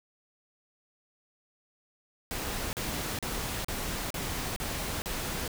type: noise bursts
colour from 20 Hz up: pink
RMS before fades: -34 dBFS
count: 7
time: 2.31-5.478 s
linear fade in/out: 0 ms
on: 420 ms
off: 38 ms
effects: none